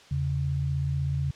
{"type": "tone pair together", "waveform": "sine", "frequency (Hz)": [82.41, 138.59], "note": ["E2", "C#3"], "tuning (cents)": [0, 0], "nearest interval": "major sixth", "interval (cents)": 900, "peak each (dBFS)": [-30, -26], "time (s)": [0.11, 1.31], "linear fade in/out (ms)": 5, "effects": ["white hiss -52 dBFS RMS until 1.35 s", "low-pass 5000 Hz 12 dB/octave"]}